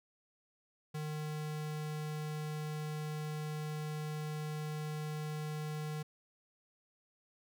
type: tone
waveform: square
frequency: 152.6 Hz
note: D#3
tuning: 33 cents flat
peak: -38 dBFS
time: 0.94-6.03 s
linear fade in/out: 10 ms
effects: none